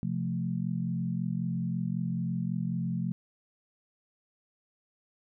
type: chord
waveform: sine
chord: F major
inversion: second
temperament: equal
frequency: 130.81 / 174.61 / 220 Hz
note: C3 / F3 / A3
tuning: 0 / 0 / 0 cents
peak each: -34 / -31 / -35 dBFS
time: 0.03-3.12 s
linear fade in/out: 0 ms
effects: none